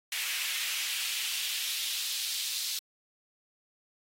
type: noise with high-pass filter sweep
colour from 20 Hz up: pink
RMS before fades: -34 dBFS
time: 0.12-2.79 s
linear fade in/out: 2 ms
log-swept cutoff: 2300 to 4100 Hz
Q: 1.9
effects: AAC 48 kbps

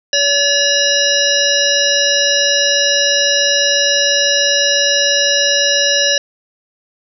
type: harmonic tone with a mistuned harmonic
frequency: 571 Hz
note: D5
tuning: 49 cents flat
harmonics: 1 / 3 / 5 / 7 / 9 / 10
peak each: -18 / -18 / -18 / -18 / -18 / -18 dBFS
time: 0.13-6.18 s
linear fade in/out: 2 ms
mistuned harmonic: 7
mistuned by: -28 cents
effects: none

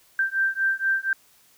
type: beating tone pair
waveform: sine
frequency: 1568 / 1572.2 Hz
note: G6 / G6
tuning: 0 / +5 cents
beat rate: 4.2 Hz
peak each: -24 dBFS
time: 0.19-1.13 s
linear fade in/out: 2 ms
effects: white hiss -58 dBFS RMS until 1.57 s

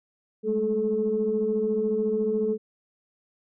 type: tone cluster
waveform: sine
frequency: 203.9 / 217.9 / 433.1 Hz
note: G#3 / A3 / A4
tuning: -32 / -17 / -27 cents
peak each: -31 / -29 / -23 dBFS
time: 0.43-2.58 s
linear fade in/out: 50 ms
effects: tanh soft clip ceiling -14 dBFS

